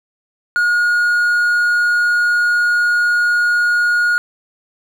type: tone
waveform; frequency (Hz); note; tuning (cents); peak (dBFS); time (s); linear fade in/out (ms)
triangle; 1438; F#6; -50; -10; 0.56-4.18; 0
effects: none